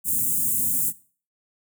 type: band-stop noise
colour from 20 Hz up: white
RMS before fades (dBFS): -23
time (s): 0.04-0.93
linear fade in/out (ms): 50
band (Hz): 290 to 7500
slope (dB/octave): 48
effects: noise-tail reverb RT60 0.4 s tail -18 dB re dry + high-pass 100 Hz 12 dB/octave